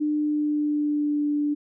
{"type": "tone with pitch glide", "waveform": "sine", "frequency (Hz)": [300, 293.8], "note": ["D4", "D4"], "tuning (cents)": [37, 1], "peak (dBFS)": -21, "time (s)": [0, 1.55], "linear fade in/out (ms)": 20, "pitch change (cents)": -36, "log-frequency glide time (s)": [0.16, 1.27], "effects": []}